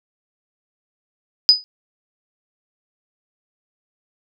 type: tone with exponential decay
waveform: sine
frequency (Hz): 4978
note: D#8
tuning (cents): 0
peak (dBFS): -3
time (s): 1.49-1.64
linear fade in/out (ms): 0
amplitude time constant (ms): 31
effects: none